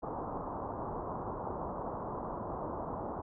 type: low-pass noise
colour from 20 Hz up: white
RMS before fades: -39 dBFS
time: 0.02-3.22 s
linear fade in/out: 20 ms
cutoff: 1100 Hz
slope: 48 dB/octave
effects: none